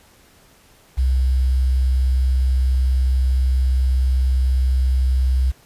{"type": "tone with quantisation", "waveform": "sine", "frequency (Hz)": 64.6, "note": "C2", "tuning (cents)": -21, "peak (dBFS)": -14, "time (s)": [0.97, 5.52], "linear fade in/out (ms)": 20, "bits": 7, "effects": ["pink hiss -52 dBFS RMS until 5.65 s", "resampled to 32000 Hz"]}